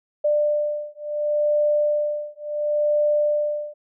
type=beating tone pair; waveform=sine; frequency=594 / 594.71 Hz; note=D5 / D5; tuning=+20 / +22 cents; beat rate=0.71 Hz; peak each=-22 dBFS; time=0.24-3.74 s; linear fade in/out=10 ms; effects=none